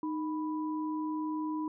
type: tone pair together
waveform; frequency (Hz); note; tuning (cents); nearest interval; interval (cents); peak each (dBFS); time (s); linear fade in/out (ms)
sine; 309 / 987.8; D#4 / B5; -12 / 0; octave + minor sixth; 2012; -32 / -39; 0.03-1.68; 2
effects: none